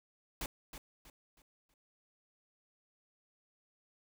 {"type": "noise with echo", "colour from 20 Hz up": "pink", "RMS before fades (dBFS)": -39, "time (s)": [0.41, 0.46], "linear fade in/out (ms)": 2, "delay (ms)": 320, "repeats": 4, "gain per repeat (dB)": -9, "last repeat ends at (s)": 1.74, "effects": []}